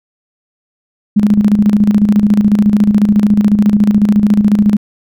sine tone with tremolo, 207.7 Hz, G#3, in tune, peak -4 dBFS, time 1.16-4.77 s, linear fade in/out 10 ms, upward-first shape square, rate 14 Hz, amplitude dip 60%, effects none

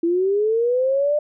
sine linear sweep, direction up, 330 to 602 Hz, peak -16 dBFS, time 0.03-1.19 s, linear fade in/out 5 ms, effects none

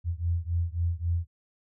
sine beating tone pair, 83.8 / 87.5 Hz, E2 / F2, +29 / +4 cents, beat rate 3.7 Hz, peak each -28 / -29 dBFS, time 0.04-1.27 s, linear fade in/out 50 ms, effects none

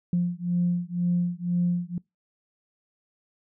sine beating tone pair, 174.61 / 176.61 Hz, F3 / F3, 0 / +20 cents, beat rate 2 Hz, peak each -25 dBFS, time 0.13-1.98 s, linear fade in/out 2 ms, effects noise-tail reverb RT60 0.2 s tail -25 dB re dry + tanh soft clip ceiling -15 dBFS

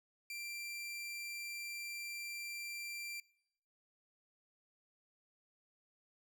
sawtooth tone, 2360 Hz, D7, 8 cents sharp, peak -39 dBFS, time 0.3-3.2 s, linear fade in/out 2 ms, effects noise-tail reverb RT60 0.8 s tail -24 dB re dry

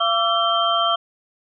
sine tone cluster, 683 / 1157 / 1343 / 3146 Hz, F5 / D6 / E6 / G7, -39 / -26 / +32 / +6 cents, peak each -22 dBFS, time 0-0.96 s, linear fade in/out 10 ms, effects none

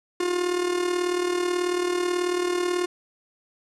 45% pulse tone with amplitude modulation, 355.9 Hz, F4, 33 cents sharp, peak -20 dBFS, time 0.2-2.86 s, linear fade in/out 5 ms, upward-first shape sine, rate 38.3 Hz, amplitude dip 60%, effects resampled to 24000 Hz + 8-bit

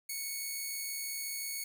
5% pulse tone, 2217 Hz, C#7, in tune, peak -26 dBFS, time 0.09-1.64 s, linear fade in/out 5 ms, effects none

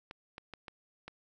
clicks, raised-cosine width 0.3 ms, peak -28 dBFS, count 5, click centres 0.111 / 0.381 / 0.537 / 0.682 / 1.08 s, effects none

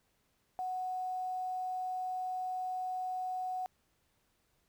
sine tone with quantisation, 740 Hz, F#5, in tune, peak -34 dBFS, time 0.59-3.66 s, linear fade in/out 0 ms, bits 10, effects pink hiss -75 dBFS RMS until 4.68 s

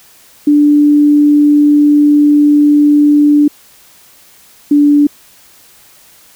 sine tone pair in turn, 293.7 / 291 Hz, D4 / D4, 0 / -16 cents, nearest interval unison, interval 16 cents, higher first, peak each -4 dBFS, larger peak neither, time 0.47-3.48 / 4.71-5.07 s, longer first, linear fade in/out 5 ms, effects white hiss -43 dBFS RMS until 6.35 s

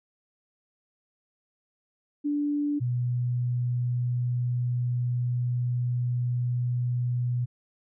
sine tone pair in turn, 291.8 / 122.69 Hz, D4 / B2, -11 / -11 cents, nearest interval octave + minor third, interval 1500 cents, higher first, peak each -24 dBFS, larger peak neither, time 2.24-2.8 / 2.8-7.46 s, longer second, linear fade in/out 20 ms, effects none

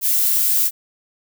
violet noise, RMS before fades -17 dBFS, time 0.01-0.71 s, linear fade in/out 50 ms, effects none

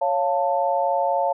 sine chord, Db augmented, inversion none, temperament equal with one note detuned, 554.4 / 698.5 / 886.1 Hz, Db5 / F5 / A5, 0 / 0 / +12 cents, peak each -23 dBFS, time 0.01-1.33 s, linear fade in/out 10 ms, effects none

